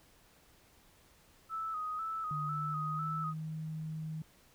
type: tone with vibrato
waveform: sine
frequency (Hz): 1282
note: E6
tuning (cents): -49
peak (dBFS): -35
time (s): 1.49-3.34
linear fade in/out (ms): 50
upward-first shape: square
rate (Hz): 2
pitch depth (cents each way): 42
type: tone with pitch glide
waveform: sine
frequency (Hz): 149.5 to 157.3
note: D3 to D#3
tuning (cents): +31 to +19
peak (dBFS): -37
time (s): 2.31-4.22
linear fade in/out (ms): 2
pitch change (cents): +88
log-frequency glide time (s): 2.55-3.25
effects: pink hiss -64 dBFS RMS until 4.54 s